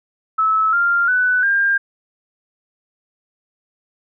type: tone with pitch steps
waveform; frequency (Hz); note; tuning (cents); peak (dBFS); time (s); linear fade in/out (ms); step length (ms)
sine; 1301 / 1394.4 / 1494.5 / 1601.7; E6 / F6 / F#6 / G6; -23 / -3 / +17 / +37; -13; 0.38-1.78; 10; 350
effects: none